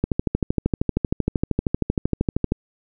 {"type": "click train", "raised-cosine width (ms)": 3, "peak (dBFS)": -6, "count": 33, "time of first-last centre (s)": [0.04, 2.521], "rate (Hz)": 12.9, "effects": []}